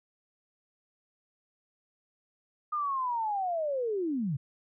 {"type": "linear sweep", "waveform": "sine", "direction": "down", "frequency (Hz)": [1231, 123.47], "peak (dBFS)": -28, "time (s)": [2.72, 4.37], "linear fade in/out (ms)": 10, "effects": []}